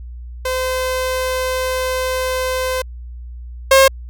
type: tone pair in turn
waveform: sawtooth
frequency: 514 / 536.6 Hz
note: C5 / C5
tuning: -31 / +44 cents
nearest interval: minor second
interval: 75 cents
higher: second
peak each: -14 / -3 dBFS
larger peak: second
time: 0.45-2.82 / 3.71-3.88 s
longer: first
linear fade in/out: 5 ms
effects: added 60 Hz sine -29 dBFS peak until 4.09 s